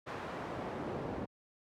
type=noise with band-pass filter sweep; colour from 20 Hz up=brown; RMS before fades=-40 dBFS; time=0.06-1.26 s; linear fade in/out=20 ms; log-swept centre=1200 to 470 Hz; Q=0.7; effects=high-pass 80 Hz 12 dB/octave